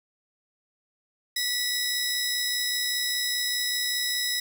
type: tone cluster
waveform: sawtooth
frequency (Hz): 1962 / 3859 / 5150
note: B6 / B7 / E8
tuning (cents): -12 / -41 / -41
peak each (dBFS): -27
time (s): 1.36-4.4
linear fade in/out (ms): 5
effects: none